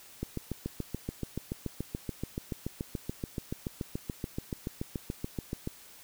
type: click train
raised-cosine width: 3 ms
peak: -20 dBFS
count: 39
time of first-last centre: 0.23-5.674 s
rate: 6.98 Hz
effects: white hiss -53 dBFS RMS until 6.03 s